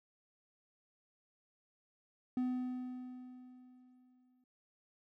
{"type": "tone with exponential decay", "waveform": "triangle", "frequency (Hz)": 251.9, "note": "B3", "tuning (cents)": 34, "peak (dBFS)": -29, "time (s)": [2.37, 4.44], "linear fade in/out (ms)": 2, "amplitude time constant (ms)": 450, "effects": []}